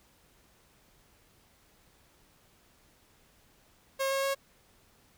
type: tone with pitch steps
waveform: sawtooth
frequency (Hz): 540 / 544.1 / 548.2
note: C#5 / C#5 / C#5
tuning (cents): -45 / -32 / -19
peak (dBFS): -24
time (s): 3.99-4.35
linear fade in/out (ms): 20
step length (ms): 120
effects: pink hiss -64 dBFS RMS until 5.17 s